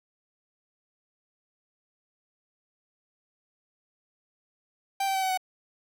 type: tone with pitch steps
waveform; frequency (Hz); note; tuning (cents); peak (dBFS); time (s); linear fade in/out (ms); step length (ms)
45% pulse; 784 / 774.5 / 765.2 / 756 / 746.9; G5 / G5 / G5 / F#5 / F#5; 0 / -21 / -42 / +37 / +16; -25; 5-5.375; 5; 75
effects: none